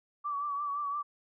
sine tone with vibrato, 1152 Hz, D6, 34 cents flat, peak -31 dBFS, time 0.24-1.03 s, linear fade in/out 20 ms, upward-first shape triangle, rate 5.8 Hz, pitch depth 56 cents each way, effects none

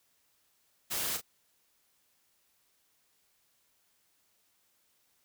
white noise with echo, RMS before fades -34 dBFS, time 0.9-1.18 s, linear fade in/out 20 ms, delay 36 ms, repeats 1, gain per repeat -8 dB, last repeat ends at 1.216 s, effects white hiss -72 dBFS RMS until 5.24 s

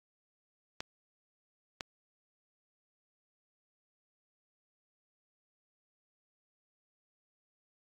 clicks, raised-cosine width 0.2 ms, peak -19 dBFS, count 2, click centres 0.805 / 1.808 s, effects AAC 64 kbps

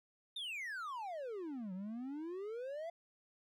triangle exponential two-way sweep, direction down then up, 3729 to 180.1 to 690 Hz, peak -39 dBFS, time 0.36-2.9 s, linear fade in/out 5 ms, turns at 1.73 s, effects none

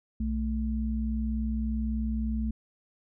sine tone pair together, 61.74 / 220 Hz, B1 / A3, 0 / 0 cents, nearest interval octave + minor seventh, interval 2200 cents, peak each -29 / -30 dBFS, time 0.2-2.51 s, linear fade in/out 5 ms, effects none

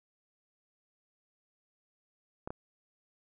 clicks, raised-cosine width 1 ms, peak -24 dBFS, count 2, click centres 2.475 / 2.505 s, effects none

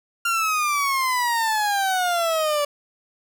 30% pulse exponential sweep, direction down, 1396.9 to 576 Hz, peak -17 dBFS, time 0.25-2.65 s, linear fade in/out 5 ms, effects none

